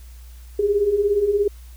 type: beating tone pair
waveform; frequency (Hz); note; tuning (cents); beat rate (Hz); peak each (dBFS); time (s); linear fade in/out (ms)
sine; 393.7 / 410.7; G4 / G#4; +8 / -19; 17; -23 / -17; 0.59-1.48; 5
effects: added 60 Hz sine -38 dBFS peak until 1.76 s + white hiss -53 dBFS RMS until 1.76 s